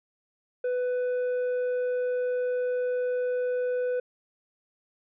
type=tone with tanh clipping; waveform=sine; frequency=497.7 Hz; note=B4; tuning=13 cents sharp; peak=-26 dBFS; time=0.64-4 s; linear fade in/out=5 ms; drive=5 dB; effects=none